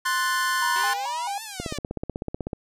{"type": "chord", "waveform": "45% pulse", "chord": "F# diminished", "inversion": "second", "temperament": "equal", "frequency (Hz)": [1046.5, 1480, 1760], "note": ["C6", "F#6", "A6"], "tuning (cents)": [0, 0, 0], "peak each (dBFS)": [-25, -27, -28], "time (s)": [0.05, 0.94], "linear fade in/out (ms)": 10}
{"type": "tone with vibrato", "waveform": "triangle", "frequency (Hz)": 880, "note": "A5", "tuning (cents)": 0, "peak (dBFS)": -25, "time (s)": [0.62, 1.38], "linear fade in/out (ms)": 2, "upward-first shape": "square", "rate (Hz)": 2.3, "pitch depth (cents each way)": 160}
{"type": "exponential two-way sweep", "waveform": "5% pulse", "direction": "up then down", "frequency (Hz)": [370, 904, 568], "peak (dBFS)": -23, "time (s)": [0.76, 1.78], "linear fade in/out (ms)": 0, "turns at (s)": 1.43}
{"type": "click train", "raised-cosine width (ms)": 2, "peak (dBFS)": -16, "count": 16, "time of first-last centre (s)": [1.6, 2.532], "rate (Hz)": 16.1}
{"effects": ["resampled to 32000 Hz"]}